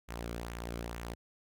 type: tone with flanger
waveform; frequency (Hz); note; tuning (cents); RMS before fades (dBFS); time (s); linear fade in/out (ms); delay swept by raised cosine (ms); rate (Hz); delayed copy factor
sawtooth; 58.27; A#1; 0; -41; 0.08-1.15; 20; 0.2 to 1.13; 2.2; -0.5
effects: none